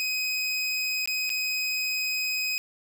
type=tone with dropouts; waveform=25% pulse; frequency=2517 Hz; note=D#7; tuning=19 cents sharp; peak=-22 dBFS; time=0-2.58 s; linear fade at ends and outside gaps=0 ms; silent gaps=1.058-1.075 / 1.294-1.301 s; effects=9-bit